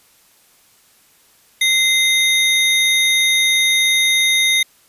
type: tone pair together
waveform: square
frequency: 2078 / 3703 Hz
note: C7 / A#7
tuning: -12 / -12 cents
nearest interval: minor seventh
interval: 1000 cents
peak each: -16 dBFS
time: 1.61-4.63 s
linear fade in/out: 5 ms
effects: white hiss -53 dBFS RMS until 4.88 s + resampled to 32000 Hz